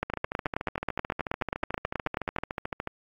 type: two click trains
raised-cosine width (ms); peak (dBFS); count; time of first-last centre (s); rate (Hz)
0.5; -16 / -12; 39 / 23; 0.1-2.874 / 0.03-2.385; 13.7 / 9.34
effects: AAC 64 kbps